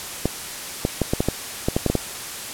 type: clicks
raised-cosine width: 2 ms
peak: -5 dBFS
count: 11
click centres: 0.256 / 0.851 / 1.017 / 1.135 / 1.205 / 1.286 / 1.685 / 1.765 / 1.863 / 1.9 / 1.953 s
effects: white hiss -32 dBFS RMS until 2.53 s + low-pass 12000 Hz 12 dB/octave